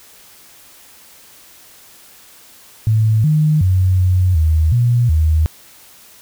sine tone with pitch steps, 109.6 / 153.4 / 92.8 / 91.5 / 79.1 / 120.3 / 78.6 Hz, A2 / D#3 / F#2 / F#2 / D#2 / B2 / D#2, -6 / -24 / +6 / -19 / +29 / -45 / +18 cents, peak -10 dBFS, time 2.87-5.46 s, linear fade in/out 0 ms, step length 370 ms, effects white hiss -44 dBFS RMS until 6.21 s

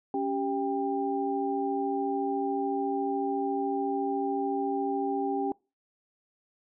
sine tone cluster, 277.2 / 391.1 / 795 Hz, C#4 / G4 / G5, 0 / -4 / +24 cents, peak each -31 dBFS, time 0.14-5.52 s, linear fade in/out 2 ms, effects noise-tail reverb RT60 0.3 s tail -25 dB re dry

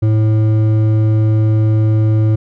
triangle tone with hard clipping, 108.9 Hz, A2, 17 cents flat, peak -11 dBFS, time 0.02-2.36 s, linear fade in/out 10 ms, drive 12 dB, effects none

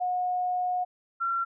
sine tone pair in turn, 725 / 1363.9 Hz, F#5 / F6, -35 / -41 cents, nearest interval major seventh, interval 1094 cents, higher second, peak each -25 / -25 dBFS, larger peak neither, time 0-0.85 / 1.2-1.45 s, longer first, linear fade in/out 20 ms, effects none

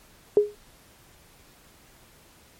sine tone with exponential decay, 415.3 Hz, G#4, in tune, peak -10 dBFS, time 0.37-0.55 s, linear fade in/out 1 ms, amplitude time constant 38 ms, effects pink hiss -55 dBFS RMS until 2.59 s + MP3 64 kbps

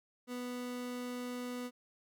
30% pulse tone, 246.9 Hz, B3, in tune, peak -36 dBFS, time 0.27-1.71 s, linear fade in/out 50 ms, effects none

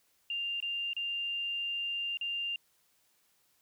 sine tone with dropouts, 2794 Hz, F7, in tune, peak -32 dBFS, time 0.3-2.56 s, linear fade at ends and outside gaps 2 ms, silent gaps 0.603-0.625 / 0.933-0.965 / 2.172-2.211 s, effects white hiss -71 dBFS RMS until 3.61 s

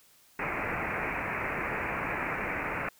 white low-pass noise, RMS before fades -33 dBFS, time 0.39-2.89 s, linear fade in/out 5 ms, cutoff 2500 Hz, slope 96 dB/octave, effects white hiss -61 dBFS RMS until 2.99 s

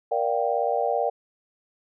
sine chord, G minor seventh, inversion first, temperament just, 470.4 / 588 / 705.6 / 784 Hz, Bb4 / D5 / F5 / G5, +16 / +2 / +18 / 0 cents, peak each -27 dBFS, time 0.11-1.1 s, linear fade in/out 10 ms, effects none

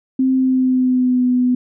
sine tone with pitch glide, 261.6 to 249.5 Hz, C4 to B3, 0 to +18 cents, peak -12 dBFS, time 0.19-1.55 s, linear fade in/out 5 ms, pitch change -82 cents, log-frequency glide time 0.33-1.26 s, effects none

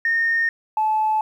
sine tone pair in turn, 1835 / 866 Hz, A#6 / A5, -28 / -28 cents, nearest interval octave + minor second, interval 1300 cents, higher first, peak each -16 dBFS, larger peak neither, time 0.05-0.49 / 0.77-1.21 s, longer neither, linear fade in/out 2 ms, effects tanh soft clip ceiling -12 dBFS + 9-bit

